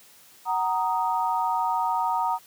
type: chord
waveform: sine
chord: D# minor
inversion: first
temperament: just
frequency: 746.7 / 933.4 / 1244.5 Hz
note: F#5 / A#5 / D#6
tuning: +16 / +2 / 0 cents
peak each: -28 / -24 / -30 dBFS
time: 0.45-2.39 s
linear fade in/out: 50 ms
effects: white hiss -53 dBFS RMS until 2.46 s + high-pass 100 Hz 12 dB/octave